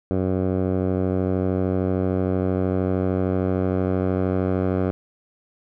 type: tone with low-pass filter sweep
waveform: 10% pulse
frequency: 93.1 Hz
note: F#2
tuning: 11 cents sharp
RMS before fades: -22 dBFS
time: 0.11-4.91 s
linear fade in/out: 0 ms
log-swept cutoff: 620 to 950 Hz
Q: 0.77
effects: none